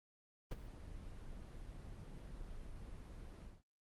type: noise with ADSR envelope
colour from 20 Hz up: brown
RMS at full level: -36 dBFS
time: 0.51-3.63 s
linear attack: 7 ms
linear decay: 26 ms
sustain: -14 dB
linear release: 200 ms
effects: Opus 24 kbps